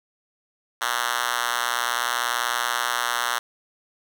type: tone with high-pass filter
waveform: 5% pulse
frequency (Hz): 120.6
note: B2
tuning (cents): -41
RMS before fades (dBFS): -25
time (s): 0.81-3.39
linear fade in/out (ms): 10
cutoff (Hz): 1300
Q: 1.1
effects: none